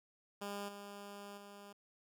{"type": "tone with level steps", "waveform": "10% pulse", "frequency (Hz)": 202.2, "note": "G#3", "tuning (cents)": -46, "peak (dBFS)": [-33, -40, -44], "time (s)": [0.41, 1.73], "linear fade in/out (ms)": 10, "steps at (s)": [0.68, 1.37], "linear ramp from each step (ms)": 10, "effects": []}